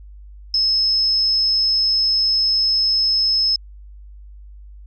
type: tone with amplitude modulation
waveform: sine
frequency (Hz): 5190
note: E8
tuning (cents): -28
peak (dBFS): -13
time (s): 0.54-3.56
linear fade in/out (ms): 2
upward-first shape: sine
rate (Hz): 203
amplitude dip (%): 30
effects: added 50 Hz sine -37 dBFS peak until 4.86 s